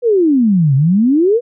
sine exponential two-way sweep, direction down then up, 502 to 130 to 502 Hz, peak -8 dBFS, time 0.02-1.41 s, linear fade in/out 50 ms, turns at 0.75 s, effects none

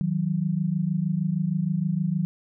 sine tone pair together, 158.55 / 185 Hz, D#3 / F#3, +33 / 0 cents, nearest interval minor third, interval 267 cents, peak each -25 / -25 dBFS, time 0.01-2.25 s, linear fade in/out 0 ms, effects none

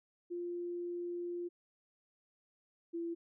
sine tone pair in turn, 349.2 / 337.5 Hz, F4 / E4, 0 / +41 cents, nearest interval minor second, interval 59 cents, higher first, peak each -37 / -36 dBFS, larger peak second, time 0.3-1.49 / 2.93-3.15 s, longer first, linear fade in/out 20 ms, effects none

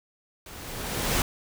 pink noise with level ramp, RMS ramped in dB -44 to -23 dBFS, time 0.46-1.22 s, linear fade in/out 2 ms, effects none

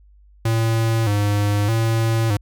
square tone with vibrato, 107.9 Hz, A2, 33 cents flat, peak -17 dBFS, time 0.45-2.37 s, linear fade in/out 5 ms, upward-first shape square, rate 0.81 Hz, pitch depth 85 cents each way, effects added 50 Hz sine -47 dBFS peak until 2.41 s

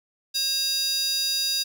square tone with high-pass filter, 540 Hz, C#5, 45 cents flat, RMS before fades -25 dBFS, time 0.34-1.64 s, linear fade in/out 20 ms, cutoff 4500 Hz, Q 5.9, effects none

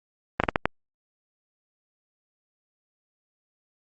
slowing click train, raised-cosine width 0.5 ms, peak -4 dBFS, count 5, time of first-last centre 0.4-0.656 s, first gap 37 ms, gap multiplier 1.38, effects Opus 32 kbps

